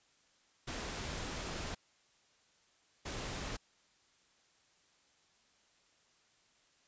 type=noise bursts at uneven times; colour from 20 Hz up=pink; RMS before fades=-41 dBFS; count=2; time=0.67-1.75 / 3.05-3.57 s; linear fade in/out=10 ms; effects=white hiss -70 dBFS RMS until 6.87 s + resampled to 16000 Hz